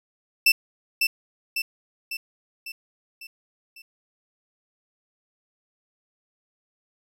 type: tone with echo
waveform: 30% pulse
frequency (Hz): 2664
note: E7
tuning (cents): +18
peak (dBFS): -11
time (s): 0.46-0.52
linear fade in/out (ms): 5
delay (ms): 550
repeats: 6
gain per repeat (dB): -5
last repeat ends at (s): 3.82
effects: none